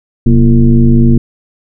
sine tone with frequency modulation, 130 Hz, C3, 11 cents flat, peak -3 dBFS, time 0.26-1.18 s, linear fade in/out 5 ms, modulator 104 Hz, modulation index 1.5, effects none

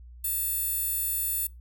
15% pulse tone with high-pass filter, 880 Hz, A5, in tune, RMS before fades -29 dBFS, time 0.24-1.47 s, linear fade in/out 5 ms, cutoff 12000 Hz, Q 2.8, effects noise-tail reverb RT60 0.2 s tail -23 dB re dry + added 60 Hz sine -44 dBFS peak until 1.6 s

